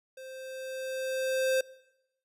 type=tone with level ramp; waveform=square; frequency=523.3 Hz; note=C5; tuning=in tune; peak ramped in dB=-44 to -24 dBFS; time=0.17-1.61 s; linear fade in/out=5 ms; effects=noise-tail reverb RT60 0.9 s tail -22 dB re dry + resampled to 32000 Hz